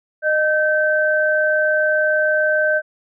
sine tone pair together, 614 / 1547.2 Hz, D#5 / G6, -23 / -23 cents, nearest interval octave + major third, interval 1600 cents, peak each -17 dBFS, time 0.22-2.82 s, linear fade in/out 50 ms, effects none

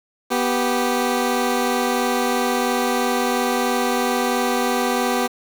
15% pulse tone pair together, 245.6 / 389.9 Hz, B3 / G4, -9 / -9 cents, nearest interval minor sixth, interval 800 cents, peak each -14 / -16 dBFS, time 0.3-5.28 s, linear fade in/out 20 ms, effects 7-bit

